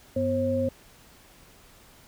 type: tone cluster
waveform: sine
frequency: 97.9 / 248.7 / 536 Hz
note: G2 / B3 / C5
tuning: -2 / +12 / +42 cents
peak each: -31 / -28 / -25 dBFS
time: 0.16-0.69 s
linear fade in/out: 5 ms
effects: pink hiss -54 dBFS RMS until 2.07 s